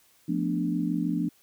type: chord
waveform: sine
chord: B half-diminished seventh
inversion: second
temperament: equal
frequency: 174.61 / 220 / 246.9 / 293.7 Hz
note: F3 / A3 / B3 / D4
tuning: 0 / 0 / 0 / 0 cents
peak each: -29 / -33 / -31 / -29 dBFS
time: 0.28-1.29 s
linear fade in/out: 10 ms
effects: white hiss -62 dBFS RMS until 1.42 s